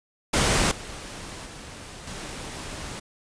pink noise with level steps, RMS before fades -21 / -38 / -41 / -36 dBFS, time 0.33-3 s, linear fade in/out 10 ms, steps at 0.71 / 1.45 / 2.07 s, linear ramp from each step 5 ms, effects resampled to 22050 Hz

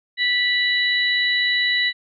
harmonic tone, 983 Hz, B5, 8 cents flat, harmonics 2 / 3 / 4, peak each -19 / -29 / -21 dBFS, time 0.17-1.93 s, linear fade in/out 50 ms, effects none

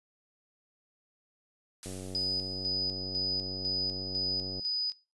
blue noise with exponential decay, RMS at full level -39 dBFS, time 1.83-3.12 s, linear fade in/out 1 ms, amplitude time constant 280 ms
click train, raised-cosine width 2 ms, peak -29 dBFS, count 257, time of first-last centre 1.86-4.595 s, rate 93.6 Hz
sine tone with tremolo, 4978 Hz, D#8, in tune, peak -28 dBFS, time 2.15-4.92 s, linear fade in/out 0 ms, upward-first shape square, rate 2 Hz, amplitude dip 55%
effects noise-tail reverb RT60 0.3 s tail -21 dB re dry + resampled to 24000 Hz

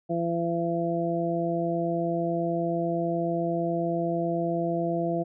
harmonic tone, 169.2 Hz, E3, 45 cents sharp, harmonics 1 / 2 / 3 / 4, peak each -30 / -29 / -33 / -29 dBFS, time 0.09-5.24 s, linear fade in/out 20 ms, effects none

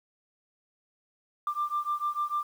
sine beating tone pair, 1184 / 1190.7 Hz, D6 / D6, +14 / +23 cents, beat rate 6.7 Hz, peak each -30 dBFS, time 1.47-2.43 s, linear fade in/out 2 ms, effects tanh soft clip ceiling -21 dBFS + 9-bit

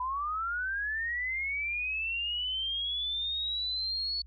sine linear sweep, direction up, 987.8 to 4435 Hz, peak -30 dBFS, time 0-4.22 s, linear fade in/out 5 ms, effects added 60 Hz sine -48 dBFS peak until 4.26 s

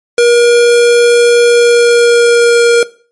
square tone with pitch glide, 476.4 to 471.5 Hz, A#4 to A#4, +38 to +20 cents, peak -5 dBFS, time 0.18-2.83 s, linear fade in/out 2 ms, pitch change -18 cents, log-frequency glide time 1.45-2.71 s, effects noise-tail reverb RT60 0.4 s tail -19 dB re dry + MP3 48 kbps

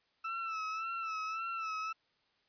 35% pulse tone with vibrato, 1318.5 Hz, E6, in tune, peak -34 dBFS, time 0.24-1.93 s, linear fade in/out 10 ms, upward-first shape sine, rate 1.8 Hz, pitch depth 52 cents each way, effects white hiss -74 dBFS RMS until 2.48 s + resampled to 11025 Hz

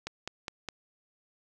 click train, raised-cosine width 0.2 ms, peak -18 dBFS, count 4, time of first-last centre 0.07-0.687 s, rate 4.86 Hz, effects none

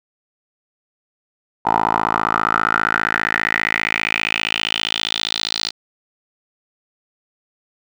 10% pulse tone with band-pass filter sweep, 55 Hz, A1, in tune, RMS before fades -20 dBFS, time 1.65-5.71 s, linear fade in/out 10 ms, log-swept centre 920 to 4400 Hz, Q 4.9, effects none

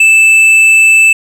triangle tone with hard clipping, 2637 Hz, E7, in tune, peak -4 dBFS, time 0-1.13 s, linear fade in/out 5 ms, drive 9 dB, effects none

